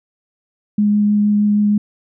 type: tone with vibrato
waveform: sine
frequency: 207.7 Hz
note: G#3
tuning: in tune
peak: -11 dBFS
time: 0.78-1.78 s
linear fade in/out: 5 ms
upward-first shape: triangle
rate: 6.4 Hz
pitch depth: 10 cents each way
effects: none